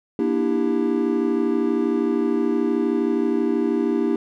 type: chord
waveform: triangle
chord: E half-diminished seventh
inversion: second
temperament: just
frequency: 237.3 / 296.7 / 329.6 / 395.6 Hz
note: Bb3 / D4 / E4 / G4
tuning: +31 / +18 / 0 / +16 cents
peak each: -22 dBFS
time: 0.19-4.16 s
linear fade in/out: 2 ms
effects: none